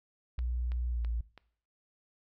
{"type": "tone with pitch glide", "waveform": "sine", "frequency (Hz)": [60.6, 57.63], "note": ["B1", "A#1"], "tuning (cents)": [-32, -19], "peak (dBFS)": -30, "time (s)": [0.38, 1.21], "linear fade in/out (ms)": 5, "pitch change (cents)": -87, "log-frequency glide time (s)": [0.89, 1.04]}
{"type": "click train", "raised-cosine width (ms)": 0.3, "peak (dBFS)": -33, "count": 4, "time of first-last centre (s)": [0.39, 1.377], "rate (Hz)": 3.04}
{"effects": ["noise-tail reverb RT60 0.6 s tail -20 dB re dry"]}